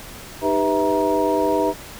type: tone cluster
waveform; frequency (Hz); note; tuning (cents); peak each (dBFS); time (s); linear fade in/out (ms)
sine; 307.9 / 398.6 / 495.3 / 651 / 943; D#4 / G4 / B4 / E5 / A#5; -18 / +29 / +5 / -22 / +20; -23; 0.41-1.74; 50
effects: pink hiss -38 dBFS RMS until 1.99 s